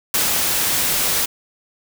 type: noise with ADSR envelope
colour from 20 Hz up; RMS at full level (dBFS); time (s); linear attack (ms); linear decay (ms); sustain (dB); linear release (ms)
white; -17; 0.14-1.26; 3; 120; -2; 12
effects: none